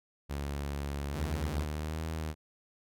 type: tone with pitch glide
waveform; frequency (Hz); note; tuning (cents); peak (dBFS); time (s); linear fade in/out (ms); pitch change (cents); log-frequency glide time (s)
sawtooth; 71 to 70.43; C#2 to C#2; +42 to +28; -30; 0.29-1.65; 20; -14; 0.93-1.44
type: tone with vibrato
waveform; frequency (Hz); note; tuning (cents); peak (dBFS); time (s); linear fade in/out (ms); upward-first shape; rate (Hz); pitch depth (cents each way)
sawtooth; 77.78; D#2; 0; -30; 1.12-2.35; 50; sine; 1.3; 55
effects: none